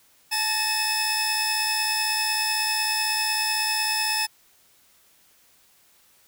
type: tone cluster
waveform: sawtooth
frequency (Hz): 864 / 1832 / 2582 / 5240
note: A5 / A#6 / E7 / E8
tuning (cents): -32 / -31 / -37 / -11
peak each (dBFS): -25 / -30 / -25 / -23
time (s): 0.31-4.27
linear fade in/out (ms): 20
effects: white hiss -59 dBFS RMS until 6.27 s